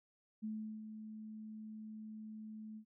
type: tone with ADSR envelope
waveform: sine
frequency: 216.6 Hz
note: A3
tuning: 27 cents flat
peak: -38 dBFS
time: 0.42-2.85 s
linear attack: 23 ms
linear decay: 370 ms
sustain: -8 dB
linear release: 82 ms
effects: none